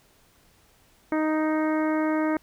harmonic tone, 311.1 Hz, D#4, in tune, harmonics 1 / 2 / 3 / 4 / 5 / 6 / 7, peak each -23 / -29 / -33 / -35 / -37 / -39 / -40 dBFS, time 1.12-2.37 s, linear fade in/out 2 ms, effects pink hiss -60 dBFS RMS until 2.42 s

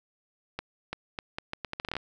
accelerating click train, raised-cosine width 0.3 ms, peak -17 dBFS, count 14, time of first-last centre 0.59-1.967 s, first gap 340 ms, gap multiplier 0.76, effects none

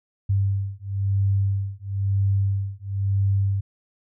sine beating tone pair, 98 / 99 Hz, G2 / G2, 0 / +18 cents, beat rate 1 Hz, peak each -23 dBFS, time 0.29-3.61 s, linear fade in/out 10 ms, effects none

